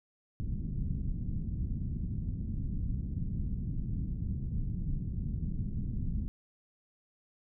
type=low-pass noise; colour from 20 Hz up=pink; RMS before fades=-34 dBFS; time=0.4-6.28 s; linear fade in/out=0 ms; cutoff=210 Hz; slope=24 dB/octave; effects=none